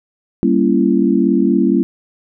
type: chord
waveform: sine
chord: G diminished seventh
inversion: none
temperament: equal with one note detuned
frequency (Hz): 196 / 233.1 / 277.2 / 337.7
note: G3 / Bb3 / Db4 / Fb4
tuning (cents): 0 / 0 / 0 / +42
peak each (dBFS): -16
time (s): 0.43-1.83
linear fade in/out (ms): 0
effects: none